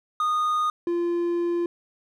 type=tone pair in turn; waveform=triangle; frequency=1232 / 345.1 Hz; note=D#6 / F4; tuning=-17 / -21 cents; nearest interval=octave + minor seventh; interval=2204 cents; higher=first; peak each=-19 / -20 dBFS; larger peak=first; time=0.2-0.7 / 0.87-1.66 s; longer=second; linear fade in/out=2 ms; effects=none